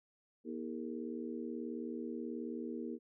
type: harmonic tone with a mistuned harmonic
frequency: 80 Hz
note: D#2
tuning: 49 cents sharp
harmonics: 3 / 4 / 5 / 6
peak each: -42 / -44 / -46 / -48 dBFS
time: 0.44-2.99 s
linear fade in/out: 50 ms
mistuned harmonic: 6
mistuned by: -79 cents
effects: none